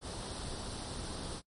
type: noise with comb filter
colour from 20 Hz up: pink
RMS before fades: -41 dBFS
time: 0.01-1.42 s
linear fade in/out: 50 ms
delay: 0.22 ms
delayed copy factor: +0.6
effects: noise-tail reverb RT60 0.1 s tail -22 dB re dry + MP3 48 kbps